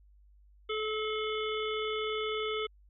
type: harmonic tone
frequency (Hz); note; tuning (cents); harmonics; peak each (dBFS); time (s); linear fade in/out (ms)
431.9; A4; -32; 1 / 3 / 5 / 7 / 8; -33 / -38 / -40 / -41 / -42; 0.69-2.67; 10
effects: added 50 Hz sine -57 dBFS peak until 2.89 s